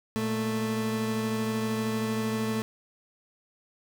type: tone pair together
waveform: 30% pulse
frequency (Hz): 116.54 / 220.2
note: A#2 / A3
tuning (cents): 0 / +2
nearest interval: major seventh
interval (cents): 1102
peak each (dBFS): -32 / -25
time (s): 0.16-2.62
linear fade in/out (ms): 0
effects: none